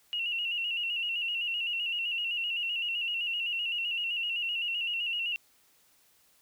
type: tone with vibrato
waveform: sine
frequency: 2798 Hz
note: F7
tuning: 3 cents sharp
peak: -29 dBFS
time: 0.13-5.36 s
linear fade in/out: 0 ms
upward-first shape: square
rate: 7.8 Hz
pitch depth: 50 cents each way
effects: white hiss -65 dBFS RMS until 6.41 s